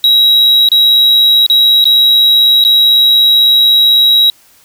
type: tone with dropouts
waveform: triangle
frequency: 3854 Hz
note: B7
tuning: 43 cents flat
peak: -3 dBFS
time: 0.04-4.3 s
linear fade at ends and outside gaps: 1 ms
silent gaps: 0.688-0.717 / 1.464-1.499 / 1.842-1.854 / 2.64-2.649 s
effects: white hiss -46 dBFS RMS until 4.64 s